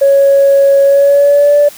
sine tone with pitch glide, 554.4 to 582 Hz, C#5 to D5, 0 to -16 cents, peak -3 dBFS, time 0.01-1.69 s, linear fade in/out 10 ms, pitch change +84 cents, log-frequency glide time 0.83-1.57 s, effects tanh soft clip ceiling 0 dBFS + white hiss -34 dBFS RMS until 1.77 s

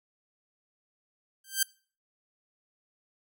5% pulse tone with exponential growth, 1568 Hz, G6, in tune, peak -9 dBFS, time 1.44-1.63 s, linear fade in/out 5 ms, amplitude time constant 40 ms, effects noise-tail reverb RT60 0.4 s tail -24 dB re dry

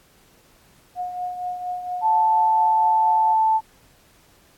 sine tone with tremolo, 722 Hz, F#5, 43 cents flat, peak -23 dBFS, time 0.95-3.36 s, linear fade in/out 50 ms, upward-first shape triangle, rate 4.3 Hz, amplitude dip 60%
sine tone, 880 Hz, A5, in tune, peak -15 dBFS, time 2.01-3.61 s, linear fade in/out 50 ms
effects pink hiss -56 dBFS RMS until 4.57 s + AAC 64 kbps

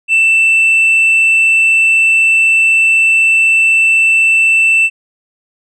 sine tone with tanh clipping, 2664 Hz, E7, 18 cents sharp, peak -7 dBFS, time 0.08-4.9 s, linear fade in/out 50 ms, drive 1 dB, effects none

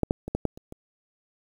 clicks, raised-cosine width 2 ms, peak -9 / -8 / -20 / -12 / -10 / -29 / -26 dBFS, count 7, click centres 0.033 / 0.109 / 0.28 / 0.35 / 0.453 / 0.575 / 0.724 s, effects 8-bit

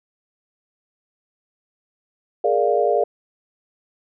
sine chord, Bb dominant seventh, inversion third, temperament equal, 415.3 / 466.2 / 587.3 / 698.5 Hz, Ab4 / Bb4 / D5 / F5, 0 / 0 / 0 / 0 cents, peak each -21 dBFS, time 2.44-3.04 s, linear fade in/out 5 ms, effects none

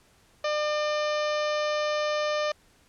harmonic tone with a mistuned harmonic, 600 Hz, D5, 37 cents sharp, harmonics 1 / 2 / 3 / 4 / 5 / 6 / 7 / 8 / 9 / 10, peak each -26 / -32 / -36 / -38 / -40 / -42 / -43 / -44 / -45 / -46 dBFS, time 0.44-2.52 s, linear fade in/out 5 ms, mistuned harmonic 10, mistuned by +38 cents, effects pink hiss -61 dBFS RMS until 2.88 s + low-pass 11000 Hz 12 dB/octave

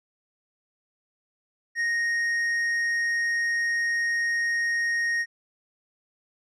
sine tone with tanh clipping, 1864.7 Hz, A#6, in tune, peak -24 dBFS, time 1.75-5.26 s, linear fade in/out 50 ms, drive 6 dB, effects none

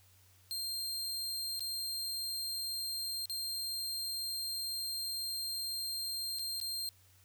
sawtooth tone with dropouts, 4186 Hz, C8, in tune, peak -33 dBFS, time 0.51-6.89 s, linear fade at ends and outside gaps 0 ms, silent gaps 1.594-1.606 / 3.256-3.297 / 6.387-6.393 / 6.601-6.613 s, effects added 93 Hz sine -64 dBFS peak until 7.24 s + white hiss -66 dBFS RMS until 7.24 s

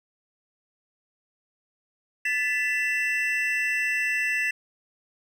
triangle tone cluster, 1744 / 1994 / 2678 Hz, A6 / B6 / E7, -16 / +16 / +27 cents, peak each -26 dBFS, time 2.25-4.51 s, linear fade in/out 5 ms, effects none

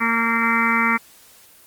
harmonic tone, 230 Hz, A#3, 23 cents flat, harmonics 1 / 2 / 4 / 5 / 6 / 7 / 8 / 9 / 10, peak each -23 / -34 / -26 / -24 / -22 / -34 / -25 / -22 / -25 dBFS, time 0-0.98 s, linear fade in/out 20 ms, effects white hiss -49 dBFS RMS until 1.66 s + Opus 24 kbps

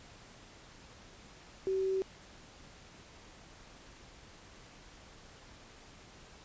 sine tone with quantisation, 381.9 Hz, G4, 45 cents flat, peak -29 dBFS, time 1.67-2.02 s, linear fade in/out 0 ms, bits 9, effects pink hiss -55 dBFS RMS until 6.44 s + resampled to 16000 Hz

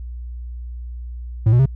triangle tone with pitch steps, 110 / 121.35 / 133.87 Hz, A2 / B2 / C3, 0 / -30 / +40 cents, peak -8 dBFS, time 1.46-1.658 s, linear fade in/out 5 ms, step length 66 ms, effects added 60 Hz sine -28 dBFS peak until 1.75 s

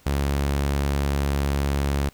sawtooth tone, 70.3 Hz, C#2, 25 cents sharp, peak -17 dBFS, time 0.06-2.09 s, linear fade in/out 5 ms, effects pink hiss -55 dBFS RMS until 2.13 s

